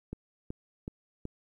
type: click train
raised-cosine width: 3 ms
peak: -24 dBFS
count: 4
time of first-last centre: 0.13-1.254 s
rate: 2.67 Hz
effects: 11-bit